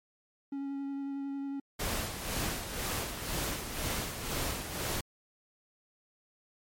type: tone with vibrato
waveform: triangle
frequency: 277.2 Hz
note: C#4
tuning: in tune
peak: -32 dBFS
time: 0.52-1.6 s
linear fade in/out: 5 ms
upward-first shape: sine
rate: 11 Hz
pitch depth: 12 cents each way
type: noise with tremolo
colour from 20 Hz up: pink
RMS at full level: -33 dBFS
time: 1.79-5.01 s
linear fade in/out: 10 ms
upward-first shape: sine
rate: 2 Hz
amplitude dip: 55%
effects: MP3 64 kbps